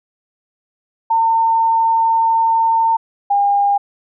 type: tone pair in turn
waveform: sine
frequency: 906 / 806.9 Hz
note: A#5 / G5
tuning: -50 / +50 cents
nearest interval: major second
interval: 200 cents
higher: first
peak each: -11 dBFS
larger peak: neither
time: 1.1-2.97 / 3.3-3.78 s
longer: first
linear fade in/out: 10 ms
effects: none